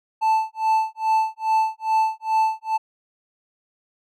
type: tone with tremolo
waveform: triangle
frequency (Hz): 880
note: A5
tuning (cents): 0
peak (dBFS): -13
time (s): 0.21-2.78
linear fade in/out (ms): 20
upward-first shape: sine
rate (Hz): 2.4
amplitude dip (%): 100
effects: none